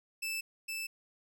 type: tone pair in turn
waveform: sawtooth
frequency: 2637 / 2637 Hz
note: E7 / E7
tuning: 0 / 0 cents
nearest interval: unison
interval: 0 cents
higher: neither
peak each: -31 / -33 dBFS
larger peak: first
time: 0.22-0.41 / 0.68-0.87 s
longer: neither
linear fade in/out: 10 ms
effects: none